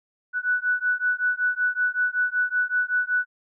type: beating tone pair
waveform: sine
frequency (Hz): 1480 / 1485.3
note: F#6 / F#6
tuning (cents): 0 / +6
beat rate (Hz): 5.3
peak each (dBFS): -24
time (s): 0.33-3.26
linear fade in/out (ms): 50
effects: none